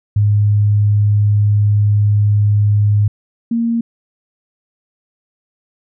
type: tone pair in turn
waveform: sine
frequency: 103.8 / 231.8 Hz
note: G#2 / A#3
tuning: 0 / -10 cents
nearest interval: octave + major second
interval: 1390 cents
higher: second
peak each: -9 / -13 dBFS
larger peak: first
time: 0.16-3.08 / 3.51-3.81 s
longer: first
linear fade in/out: 5 ms
effects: none